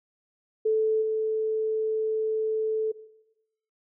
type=tone with level steps; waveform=sine; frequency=437.5 Hz; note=A4; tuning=10 cents flat; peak=-20 / -23 dBFS; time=0.65-2.92 s; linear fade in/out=10 ms; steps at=1.01 s; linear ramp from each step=20 ms; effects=noise-tail reverb RT60 0.9 s tail -17 dB re dry